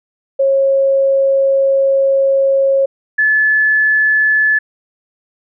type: tone pair in turn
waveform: sine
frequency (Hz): 544 / 1727.1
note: C#5 / A6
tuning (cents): -33 / -33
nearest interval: octave + minor sixth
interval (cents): 2000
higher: second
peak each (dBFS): -9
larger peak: neither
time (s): 0.39-2.86 / 3.18-4.59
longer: first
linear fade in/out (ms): 10
effects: none